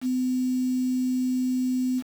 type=tone with quantisation; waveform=sine; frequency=254.2 Hz; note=C4; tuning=50 cents flat; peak=-22 dBFS; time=0.01-2.03 s; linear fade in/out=50 ms; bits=7; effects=none